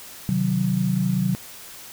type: chord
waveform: sine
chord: C diminished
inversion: none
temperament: equal with one note detuned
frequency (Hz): 130.81 / 155.56 / 186.39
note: C3 / Eb3 / Gb3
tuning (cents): 0 / 0 / +13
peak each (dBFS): -25 / -26 / -21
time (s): 0.29-1.35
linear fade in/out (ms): 0
effects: white hiss -41 dBFS RMS until 1.92 s